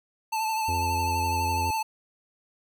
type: tone with vibrato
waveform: square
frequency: 880 Hz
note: A5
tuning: in tune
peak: -26 dBFS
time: 0.32-1.83 s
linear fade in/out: 10 ms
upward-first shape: triangle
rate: 12 Hz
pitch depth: 38 cents each way
type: harmonic tone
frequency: 86.1 Hz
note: F2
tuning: 24 cents flat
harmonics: 1 / 3 / 4 / 5 / 6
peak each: -29 / -39 / -41 / -43 / -45 dBFS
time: 0.68-1.71 s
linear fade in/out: 5 ms
effects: none